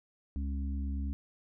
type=harmonic tone; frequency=69 Hz; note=C#2; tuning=7 cents flat; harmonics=1 / 3 / 4; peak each=-32 / -42 / -44 dBFS; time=0.36-1.13 s; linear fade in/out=0 ms; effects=none